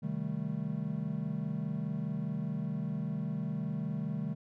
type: chord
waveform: triangle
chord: A half-diminished seventh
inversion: first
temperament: equal with one note detuned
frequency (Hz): 130.81 / 155.56 / 195.09 / 220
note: C3 / Eb3 / G3 / A3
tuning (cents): 0 / 0 / -8 / 0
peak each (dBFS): -40 / -34 / -36 / -37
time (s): 0.02-4.35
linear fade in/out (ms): 20
effects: none